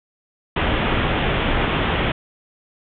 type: low-pass noise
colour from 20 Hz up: pink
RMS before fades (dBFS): -20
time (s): 0.56-2.12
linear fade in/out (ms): 5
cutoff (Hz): 3500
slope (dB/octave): 96
effects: none